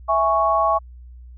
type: chord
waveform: sine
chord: C# minor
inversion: first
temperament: equal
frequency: 659.3 / 830.6 / 1108.7 Hz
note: E5 / G#5 / C#6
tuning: 0 / 0 / 0 cents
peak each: -20 / -22 / -18 dBFS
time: 0.08-0.79 s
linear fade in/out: 20 ms
effects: added 61 Hz sine -38 dBFS peak until 1.37 s